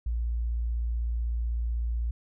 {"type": "tone", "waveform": "sine", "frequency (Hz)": 58, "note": "A#1", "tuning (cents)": -8, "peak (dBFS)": -26, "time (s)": [0.06, 2.11], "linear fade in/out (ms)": 5, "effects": []}